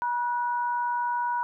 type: tone pair together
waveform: sine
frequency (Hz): 962 / 1477.2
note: B5 / F#6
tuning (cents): -46 / -3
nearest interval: perfect fifth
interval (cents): 743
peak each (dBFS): -25 / -34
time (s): 0.02-1.43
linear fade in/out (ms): 0
effects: none